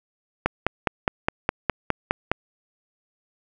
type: click train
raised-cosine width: 0.5 ms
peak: -4 dBFS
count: 10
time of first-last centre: 0.46-2.316 s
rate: 4.85 Hz
effects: none